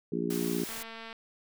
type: harmonic tone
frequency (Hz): 58.27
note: A#1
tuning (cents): 0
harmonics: 3 / 4 / 5 / 6 / 7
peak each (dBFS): -35 / -35 / -35 / -35 / -35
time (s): 0.12-0.64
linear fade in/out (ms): 5
type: noise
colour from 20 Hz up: white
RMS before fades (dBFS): -40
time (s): 0.3-0.83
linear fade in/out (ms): 5
type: click train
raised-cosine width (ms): 0.3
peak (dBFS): -28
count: 100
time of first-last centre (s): 0.69-1.128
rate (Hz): 226
effects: none